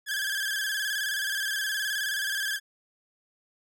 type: tone with vibrato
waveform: sawtooth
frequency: 1637 Hz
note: G#6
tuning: 25 cents flat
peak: -24 dBFS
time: 0.06-2.6 s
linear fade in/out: 50 ms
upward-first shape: square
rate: 19 Hz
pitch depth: 60 cents each way
effects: none